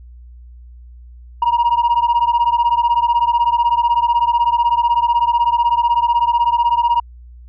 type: beating tone pair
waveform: sine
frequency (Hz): 940 / 956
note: A#5 / A#5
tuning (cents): +14 / +43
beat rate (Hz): 16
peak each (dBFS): -13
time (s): 1.42-7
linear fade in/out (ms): 5
effects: tanh soft clip ceiling -9 dBFS + added 60 Hz sine -36 dBFS peak until 7.48 s